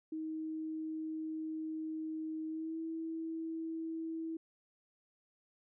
sine tone with pitch glide, 315.6 to 324.8 Hz, D#4 to E4, +25 to -26 cents, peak -37 dBFS, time 0.12-4.37 s, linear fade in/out 5 ms, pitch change +49 cents, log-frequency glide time 2.48-2.79 s, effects none

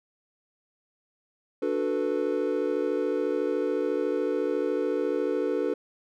triangle chord, B minor seventh, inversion first, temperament equal with one note detuned, 293.7 / 366 / 440 / 493.9 Hz, D4 / F#4 / A4 / B4, 0 / -19 / 0 / 0 cents, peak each -29 / -29 / -27 / -28 dBFS, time 1.62-5.74 s, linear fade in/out 5 ms, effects none

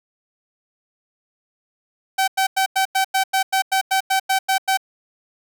sawtooth tone bursts, 768 Hz, G5, 36 cents flat, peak -12 dBFS, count 14, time 2.18-4.774 s, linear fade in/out 10 ms, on 98 ms, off 94 ms, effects none

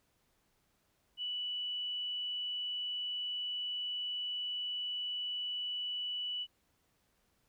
sine tone, 2960 Hz, F#7, in tune, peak -35 dBFS, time 1.17-6.47 s, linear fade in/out 50 ms, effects pink hiss -75 dBFS RMS until 7.48 s

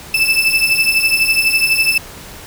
35% pulse beating tone pair, 2628 / 2640 Hz, E7 / E7, -6 / +2 cents, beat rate 12 Hz, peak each -13 dBFS, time 0.14-1.98 s, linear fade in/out 5 ms, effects pink hiss -34 dBFS RMS until 2.46 s

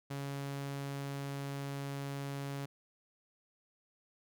sawtooth tone, 139.6 Hz, C#3, 13 cents sharp, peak -34 dBFS, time 0.1-2.66 s, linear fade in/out 10 ms, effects none

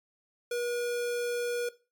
square tone, 481.3 Hz, B4, 45 cents flat, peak -30 dBFS, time 0.51-1.69 s, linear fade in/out 5 ms, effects noise-tail reverb RT60 0.3 s tail -17 dB re dry + MP3 96 kbps

